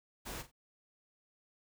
pink noise with echo, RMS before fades -43 dBFS, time 0.25-0.43 s, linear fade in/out 20 ms, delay 43 ms, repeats 2, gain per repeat -12 dB, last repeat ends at 0.516 s, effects none

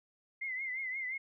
sine tone with vibrato, 2075 Hz, C7, 15 cents flat, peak -35 dBFS, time 0.41-1.18 s, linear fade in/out 10 ms, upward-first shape triangle, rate 5.7 Hz, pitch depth 86 cents each way, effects none

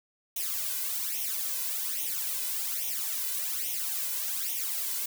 blue noise with flanger, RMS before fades -32 dBFS, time 0.36-5.06 s, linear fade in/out 5 ms, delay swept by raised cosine 0.32 to 2.02 ms, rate 1.2 Hz, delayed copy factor +0.8, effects none

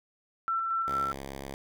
sine tone with tremolo, 1342 Hz, E6, 31 cents sharp, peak -26 dBFS, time 0.48-1.12 s, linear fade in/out 0 ms, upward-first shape square, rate 4.4 Hz, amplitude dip 25%
5% pulse tone, 68.3 Hz, C#2, 25 cents flat, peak -27 dBFS, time 0.88-1.54 s, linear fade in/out 0 ms
effects none

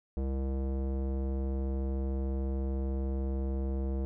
square tone with low-pass filter, 66.7 Hz, C2, 34 cents sharp, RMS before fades -32 dBFS, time 0.17-4.05 s, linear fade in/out 0 ms, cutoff 490 Hz, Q 1.4, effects none

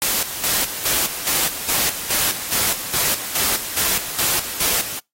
white noise with tremolo, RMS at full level -19 dBFS, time 0.02-4.99 s, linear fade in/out 0 ms, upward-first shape square, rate 2.4 Hz, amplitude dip 65%, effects noise-tail reverb RT60 0.2 s tail -26 dB re dry + AAC 48 kbps

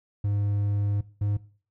triangle tone pair in turn, 102 / 102.71 Hz, G#2 / G#2, -31 / -19 cents, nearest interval unison, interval 12 cents, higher second, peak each -21 dBFS, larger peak neither, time 0.24-1.01 / 1.21-1.37 s, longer first, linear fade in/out 5 ms, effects noise-tail reverb RT60 0.4 s tail -18 dB re dry

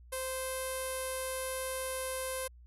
sawtooth tone with low-pass filter, 521 Hz, C5, 7 cents flat, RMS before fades -37 dBFS, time 0.12-2.48 s, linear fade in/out 10 ms, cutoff 11000 Hz, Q 9, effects added 60 Hz sine -52 dBFS peak until 2.66 s

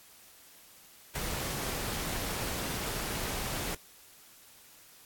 pink noise, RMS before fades -35 dBFS, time 1.15-3.75 s, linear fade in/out 5 ms, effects white hiss -56 dBFS RMS until 5.05 s + AAC 64 kbps

